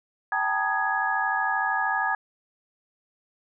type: tone cluster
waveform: sine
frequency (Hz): 776 / 873 / 946 / 1237 / 1669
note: G5 / A5 / A#5 / D#6 / G#6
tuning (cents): -18 / -14 / +25 / -10 / +8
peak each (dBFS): -29 / -30 / -32 / -31 / -26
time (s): 0.32-2.15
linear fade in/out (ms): 2
effects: none